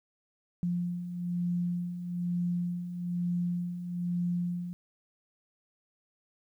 sine beating tone pair, 174.61 / 175.71 Hz, F3 / F3, 0 / +11 cents, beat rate 1.1 Hz, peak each -37 / -30 dBFS, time 0.63-4.73 s, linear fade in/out 0 ms, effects 11-bit

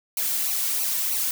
blue noise with flanger, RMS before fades -25 dBFS, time 0.17-1.31 s, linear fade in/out 2 ms, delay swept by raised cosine 0.57 to 2.47 ms, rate 3.1 Hz, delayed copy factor -0.8, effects none

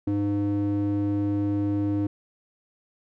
square tone with band-pass filter, 101.6 Hz, G#2, 38 cents flat, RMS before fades -25 dBFS, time 0.07-2.07 s, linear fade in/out 5 ms, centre 250 Hz, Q 8.1, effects none

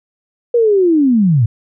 sine linear sweep, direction down, 486.4 to 102.8 Hz, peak -8 dBFS, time 0.54-1.46 s, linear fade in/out 5 ms, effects none

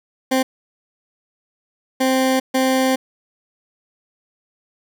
20% pulse tone bursts at uneven times, 261.6 Hz, C4, in tune, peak -10 dBFS, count 3, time 0.31-0.43 / 2-2.4 / 2.54-2.96 s, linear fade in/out 10 ms, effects none

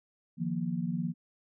sine chord, Eb suspended second, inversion none, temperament equal with one note detuned, 155.56 / 174.61 / 236.1 Hz, Eb3 / F3 / Bb3, 0 / 0 / +22 cents, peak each -36 / -32 / -35 dBFS, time 0.37-1.14 s, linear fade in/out 50 ms, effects none

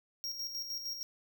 square tone with tremolo, 5590 Hz, F8, 1 cent sharp, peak -36 dBFS, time 0.24-1.03 s, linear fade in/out 0 ms, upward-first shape square, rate 6.5 Hz, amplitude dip 50%, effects 13-bit

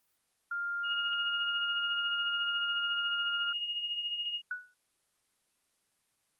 sine tone, 1400 Hz, F6, 4 cents sharp, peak -32 dBFS, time 0.51-3.53 s, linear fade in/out 5 ms
sine tone with tremolo, 2862 Hz, F7, 42 cents sharp, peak -30 dBFS, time 0.83-4.42 s, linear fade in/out 50 ms, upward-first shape triangle, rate 14 Hz, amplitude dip 60%
sine tone with exponential decay, 1474 Hz, F#6, 7 cents flat, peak -30 dBFS, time 4.51-4.74 s, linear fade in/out 2 ms, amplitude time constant 49 ms
effects white hiss -75 dBFS RMS until 6.39 s + Opus 24 kbps

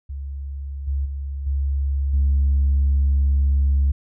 sine tone with level steps, 69.3 Hz, C#2, in tune, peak -27 / -19 / -25 / -18 / -13 dBFS, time 0.09-3.92 s, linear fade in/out 10 ms, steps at 0.87 / 1.05 / 1.46 / 2.13 s, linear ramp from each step 10 ms, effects tanh soft clip ceiling -12 dBFS

